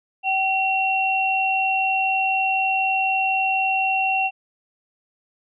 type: tone pair together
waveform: sine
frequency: 766.6 / 2732 Hz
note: G5 / F7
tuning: -39 / -39 cents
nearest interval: octave + minor seventh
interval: 2200 cents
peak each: -21 dBFS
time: 0.23-4.31 s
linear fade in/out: 50 ms
effects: none